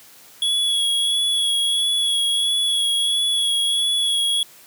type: tone with vibrato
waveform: square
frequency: 3357 Hz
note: G#7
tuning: 18 cents sharp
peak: -18 dBFS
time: 0.42-4.43 s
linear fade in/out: 2 ms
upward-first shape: sine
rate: 1.5 Hz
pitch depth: 22 cents each way
effects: white hiss -47 dBFS RMS until 4.66 s + high-pass 100 Hz 12 dB/octave